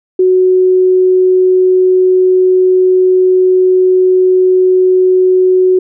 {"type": "tone", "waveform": "sine", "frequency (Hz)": 370, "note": "F#4", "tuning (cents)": 0, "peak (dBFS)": -5, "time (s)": [0.19, 5.79], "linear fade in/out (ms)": 5, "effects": []}